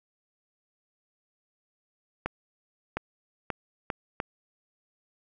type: accelerating click train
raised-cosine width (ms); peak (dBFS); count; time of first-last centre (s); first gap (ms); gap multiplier
0.5; -14; 5; 2.26-4.201; 710; 0.75
effects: none